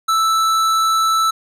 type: tone with hard clipping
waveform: sine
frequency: 1318.5 Hz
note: E6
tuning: in tune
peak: -15 dBFS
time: 0.08-1.31 s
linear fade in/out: 10 ms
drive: 14 dB
effects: none